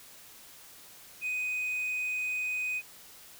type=tone; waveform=sine; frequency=2500 Hz; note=D#7; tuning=8 cents sharp; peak=-27 dBFS; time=1.21-2.82 s; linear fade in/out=50 ms; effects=tanh soft clip ceiling -29 dBFS + white hiss -52 dBFS RMS until 3.39 s